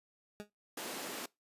20% pulse tone with exponential decay, 207.7 Hz, G#3, in tune, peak -34 dBFS, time 0.4-0.5 s, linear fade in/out 0 ms, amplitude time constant 20 ms
pink high-pass noise, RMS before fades -42 dBFS, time 0.77-1.26 s, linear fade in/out 5 ms, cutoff 220 Hz, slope 24 dB/octave
effects noise-tail reverb RT60 0.2 s tail -23 dB re dry + resampled to 32000 Hz

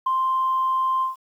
sine tone with ADSR envelope, 1046.5 Hz, C6, in tune, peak -15 dBFS, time 0.06-1.16 s, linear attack 9 ms, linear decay 6 ms, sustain -3 dB, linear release 140 ms, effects tanh soft clip ceiling -14 dBFS + 9-bit

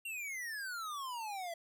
square exponential sweep, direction down, 2794 to 659.3 Hz, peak -40 dBFS, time 0.05-1.54 s, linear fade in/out 5 ms, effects none

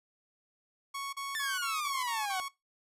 sawtooth tone bursts, 1108.7 Hz, C#6, in tune, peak -32 dBFS, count 7, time 0.94-2.486 s, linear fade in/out 10 ms, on 190 ms, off 36 ms
sawtooth exponential sweep, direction down, 1796 to 731 Hz, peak -29 dBFS, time 1.35-2.4 s, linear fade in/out 0 ms
effects noise-tail reverb RT60 0.2 s tail -20 dB re dry + resampled to 32000 Hz

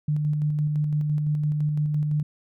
sine tone with tremolo, 150 Hz, D3, 37 cents sharp, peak -20 dBFS, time 0.08-2.23 s, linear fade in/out 5 ms, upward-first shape square, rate 5.9 Hz, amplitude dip 25%, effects none

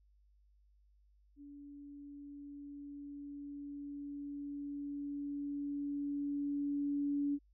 sine tone with level ramp, 285.9 Hz, D4, 46 cents flat, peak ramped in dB -50 to -31 dBFS, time 1.36-7.39 s, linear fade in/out 50 ms, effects added 50 Hz sine -65 dBFS peak until 7.53 s

